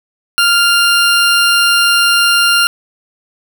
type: tone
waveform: 20% pulse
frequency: 1396.9 Hz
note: F6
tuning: in tune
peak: -3 dBFS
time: 0.38-2.67 s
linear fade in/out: 0 ms
effects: none